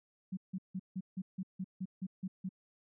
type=tone bursts; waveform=sine; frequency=187.3 Hz; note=F#3; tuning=21 cents sharp; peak=-35 dBFS; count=11; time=0.32-2.492 s; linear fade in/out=10 ms; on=52 ms; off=160 ms; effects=none